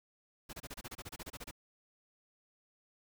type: noise bursts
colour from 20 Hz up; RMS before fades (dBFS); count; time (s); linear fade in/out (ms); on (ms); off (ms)
pink; -45; 15; 0.49-1.512; 10; 42; 28
effects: none